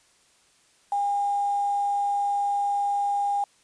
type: tone with quantisation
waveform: sine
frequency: 809 Hz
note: G#5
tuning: 46 cents flat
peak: -22 dBFS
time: 0.92-3.44 s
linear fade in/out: 2 ms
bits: 7
effects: white hiss -61 dBFS RMS until 3.63 s + resampled to 22050 Hz